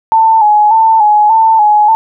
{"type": "tone with vibrato", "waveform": "sine", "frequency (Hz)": 866, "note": "A5", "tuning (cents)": -28, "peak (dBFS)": -4, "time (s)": [0.12, 1.95], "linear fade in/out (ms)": 0, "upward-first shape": "square", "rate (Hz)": 1.7, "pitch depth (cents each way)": 51, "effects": []}